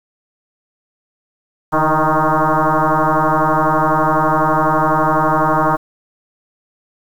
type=tone with frequency modulation; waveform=sine; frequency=150 Hz; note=D3; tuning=37 cents sharp; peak=-11 dBFS; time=1.72-5.77 s; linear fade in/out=20 ms; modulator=156 Hz; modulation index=7.8; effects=7-bit